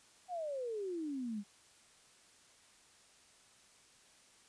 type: exponential sweep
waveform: sine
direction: down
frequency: 747 to 196 Hz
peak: -37 dBFS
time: 0.28-1.44 s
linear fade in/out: 50 ms
effects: white hiss -64 dBFS RMS until 4.48 s + resampled to 22050 Hz